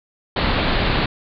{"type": "low-pass noise", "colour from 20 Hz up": "pink", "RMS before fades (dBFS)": -19, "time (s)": [0.36, 1.06], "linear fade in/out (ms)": 5, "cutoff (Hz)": 4500, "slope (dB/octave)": 96, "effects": []}